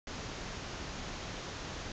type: low-pass noise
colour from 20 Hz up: pink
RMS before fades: -42 dBFS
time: 0.07-1.92 s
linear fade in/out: 2 ms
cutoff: 7000 Hz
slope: 96 dB/octave
effects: none